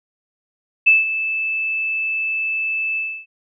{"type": "tone with ADSR envelope", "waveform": "sine", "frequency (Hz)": 2628, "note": "E7", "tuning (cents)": -6, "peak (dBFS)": -7, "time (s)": [0.86, 3.26], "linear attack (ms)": 16, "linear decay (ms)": 170, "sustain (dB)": -12, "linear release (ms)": 290, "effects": []}